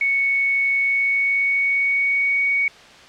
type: tone with pitch glide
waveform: sine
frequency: 2217 to 2238 Hz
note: C#7 to C#7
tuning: 0 to +16 cents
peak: -16 dBFS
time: 0.01-2.68 s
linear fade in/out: 2 ms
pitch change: +16 cents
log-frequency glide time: 0.73-2.4 s
effects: white hiss -44 dBFS RMS until 3.08 s + low-pass 4000 Hz 12 dB/octave